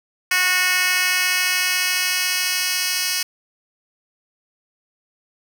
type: tone with high-pass filter sweep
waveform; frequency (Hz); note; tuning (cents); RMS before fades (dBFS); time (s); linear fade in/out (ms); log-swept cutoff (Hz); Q
10% pulse; 366; F#4; -19; -20; 0.31-3.23; 5; 2000 to 3600; 1.3
effects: none